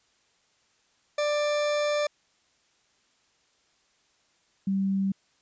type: tone pair in turn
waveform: 40% pulse / sine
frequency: 591 / 194.28 Hz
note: D5 / G3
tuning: +11 / -15 cents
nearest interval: octave + perfect fifth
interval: 1926 cents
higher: first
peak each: -23 / -23 dBFS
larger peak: neither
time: 1.18-2.07 / 4.67-5.12 s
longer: first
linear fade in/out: 5 ms
effects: white hiss -67 dBFS RMS until 5.41 s + resampled to 16000 Hz